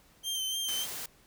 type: tone with vibrato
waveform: sawtooth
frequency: 3131 Hz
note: G7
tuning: 3 cents flat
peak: -28 dBFS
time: 0.23-0.87 s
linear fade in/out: 50 ms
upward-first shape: sine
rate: 3.4 Hz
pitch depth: 31 cents each way
type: noise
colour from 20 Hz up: white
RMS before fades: -39 dBFS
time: 0.68-1.06 s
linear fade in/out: 5 ms
effects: pink hiss -62 dBFS RMS until 1.26 s